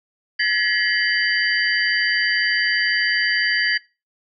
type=tone cluster; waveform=sine; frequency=1700 / 1914 / 2104 / 3013 / 4688 Hz; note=G#6 / A#6 / C7 / F#7 / D8; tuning=+40 / +45 / +9 / +31 / -4 cents; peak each=-21 / -21 / -28 / -29 / -24 dBFS; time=0.39-3.78 s; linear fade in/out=10 ms; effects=noise-tail reverb RT60 0.3 s tail -24 dB re dry